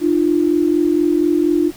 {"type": "tone pair together", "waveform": "sine", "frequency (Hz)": [302, 346.2], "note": ["D4", "F4"], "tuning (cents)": [48, -15], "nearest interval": "major second", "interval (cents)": 237, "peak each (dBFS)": -15, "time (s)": [0, 1.72], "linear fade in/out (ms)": 50, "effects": ["pink hiss -40 dBFS RMS until 1.76 s"]}